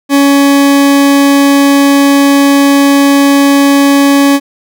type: tone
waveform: 40% pulse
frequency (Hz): 280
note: C#4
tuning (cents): +18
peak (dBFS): -3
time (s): 0.09-4.4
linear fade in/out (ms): 50
effects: none